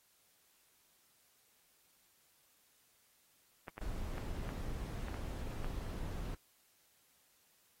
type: clicks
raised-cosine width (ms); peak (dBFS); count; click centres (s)
0.5; -30; 7; 3.682 / 3.78 / 4.181 / 4.491 / 5.084 / 5.143 / 5.645
type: noise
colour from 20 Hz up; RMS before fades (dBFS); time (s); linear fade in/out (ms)
brown; -41; 3.81-6.35; 5
effects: white hiss -71 dBFS RMS until 7.8 s + AAC 48 kbps